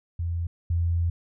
sine tone pair in turn, 85 / 85 Hz, F2 / F2, -46 / -46 cents, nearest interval unison, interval 0 cents, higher neither, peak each -25 / -21 dBFS, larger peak second, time 0.19-0.47 / 0.7-1.1 s, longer second, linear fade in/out 5 ms, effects none

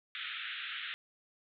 white band-pass noise, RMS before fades -41 dBFS, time 0.15-0.94 s, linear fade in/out 0 ms, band 1300 to 3700 Hz, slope 96 dB/octave, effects none

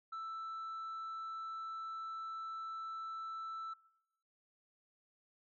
sine tone, 1323 Hz, E6, 6 cents sharp, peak -38 dBFS, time 0.12-3.74 s, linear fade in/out 10 ms, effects noise-tail reverb RT60 0.9 s tail -25 dB re dry + tanh soft clip ceiling -40 dBFS

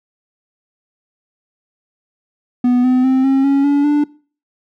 triangle tone with pitch steps, 246.9 / 254.1 / 261.6 / 269.2 / 277.1 / 285.3 / 293.6 Hz, B3 / B3 / C4 / C4 / C#4 / C#4 / D4, 0 / +49 / 0 / +49 / -1 / +50 / 0 cents, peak -8 dBFS, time 2.64-4.04 s, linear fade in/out 5 ms, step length 200 ms, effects noise-tail reverb RT60 0.4 s tail -22 dB re dry

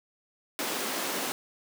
pink high-pass noise, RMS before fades -32 dBFS, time 0.59-1.32 s, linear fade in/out 0 ms, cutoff 240 Hz, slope 24 dB/octave, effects none

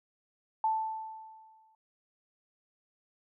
sine tone with exponential decay, 880 Hz, A5, in tune, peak -24 dBFS, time 0.64-1.75 s, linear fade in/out 2 ms, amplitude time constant 240 ms, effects none

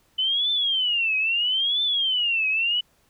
sine tone with vibrato, 2997 Hz, F#7, 22 cents sharp, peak -20 dBFS, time 0.18-2.81 s, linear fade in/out 10 ms, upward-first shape triangle, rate 0.76 Hz, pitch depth 300 cents each way, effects pink hiss -63 dBFS RMS until 3.09 s

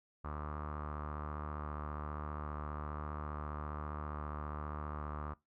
sawtooth tone with low-pass filter, 74.9 Hz, D2, 35 cents sharp, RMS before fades -42 dBFS, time 0.24-5.34 s, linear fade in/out 10 ms, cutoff 1200 Hz, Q 6.1, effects noise-tail reverb RT60 0.2 s tail -21 dB re dry

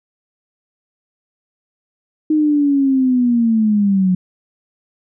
sine linear sweep, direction down, 311.1 to 180.8 Hz, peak -11 dBFS, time 2.3-4.15 s, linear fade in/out 5 ms, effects none

